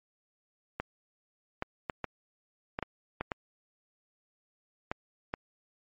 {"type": "clicks", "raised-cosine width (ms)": 0.5, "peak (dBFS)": -17, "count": 10, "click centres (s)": [0.8, 1.624, 1.898, 2.043, 2.789, 2.827, 3.21, 3.318, 4.915, 5.339], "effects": ["MP3 32 kbps"]}